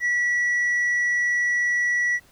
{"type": "tone with tanh clipping", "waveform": "sine", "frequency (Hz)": 1943, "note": "B6", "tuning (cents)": -29, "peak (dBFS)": -20, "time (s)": [0, 2.2], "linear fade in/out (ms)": 50, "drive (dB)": 2, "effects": ["pink hiss -56 dBFS RMS until 2.31 s"]}